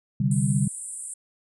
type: chord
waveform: sine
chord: C suspended second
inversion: none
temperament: just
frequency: 130.81 / 147.16 / 196.22 Hz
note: C3 / D3 / G3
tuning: 0 / +4 / +2 cents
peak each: -24 dBFS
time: 0.2-0.68 s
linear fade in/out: 5 ms
type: band-pass noise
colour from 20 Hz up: white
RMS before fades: -36 dBFS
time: 0.31-1.14 s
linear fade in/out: 5 ms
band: 8000 to 9800 Hz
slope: 96 dB/octave
effects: none